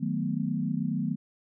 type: chord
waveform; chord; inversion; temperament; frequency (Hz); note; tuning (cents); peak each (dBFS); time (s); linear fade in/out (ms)
sine; B dominant seventh; first; equal; 155.56 / 185 / 220 / 246.9; D#3 / F#3 / A3 / B3; 0 / 0 / 0 / 0; -32; 0-1.16; 20
effects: none